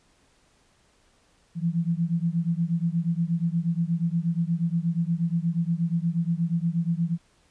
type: beating tone pair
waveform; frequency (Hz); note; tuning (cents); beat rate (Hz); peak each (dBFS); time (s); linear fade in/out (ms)
sine; 164.81 / 173.21; E3 / F3; 0 / -14; 8.4; -25 / -26; 1.55-7.18; 50
effects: pink hiss -63 dBFS RMS until 7.5 s + resampled to 22050 Hz